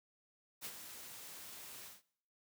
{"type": "noise with ADSR envelope", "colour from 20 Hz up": "white", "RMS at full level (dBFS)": -43, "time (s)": [0.61, 2.02], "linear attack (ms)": 41, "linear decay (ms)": 53, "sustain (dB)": -8, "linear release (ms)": 170, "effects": ["noise-tail reverb RT60 0.6 s tail -19 dB re dry", "high-pass 80 Hz 12 dB/octave"]}